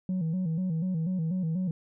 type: tone with vibrato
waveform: sine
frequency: 172.9 Hz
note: F3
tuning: 17 cents flat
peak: -24 dBFS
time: 0.09-1.71 s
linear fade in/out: 2 ms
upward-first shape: square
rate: 4.1 Hz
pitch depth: 120 cents each way
effects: tanh soft clip ceiling -25 dBFS